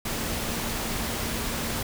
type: tone in noise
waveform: sine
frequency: 229.8 Hz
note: A#3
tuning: 25 cents flat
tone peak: -37 dBFS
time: 0.05-1.83 s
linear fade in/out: 5 ms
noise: pink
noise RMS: -30 dBFS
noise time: 0.05-1.83 s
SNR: -10 dB
effects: none